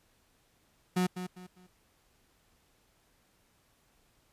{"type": "tone with echo", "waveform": "35% pulse", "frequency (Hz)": 181.9, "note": "F#3", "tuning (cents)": -29, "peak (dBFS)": -24, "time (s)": [0.96, 1.07], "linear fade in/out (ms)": 10, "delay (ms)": 200, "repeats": 3, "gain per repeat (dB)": -10, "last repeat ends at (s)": 1.67, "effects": ["pink hiss -69 dBFS RMS until 4.32 s", "resampled to 32000 Hz"]}